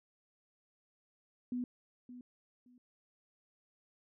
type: tone with echo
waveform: sine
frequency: 247.2 Hz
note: B3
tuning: 2 cents sharp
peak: -34 dBFS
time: 1.52-1.64 s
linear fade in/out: 2 ms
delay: 570 ms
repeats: 2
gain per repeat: -13 dB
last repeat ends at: 2.78 s
effects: none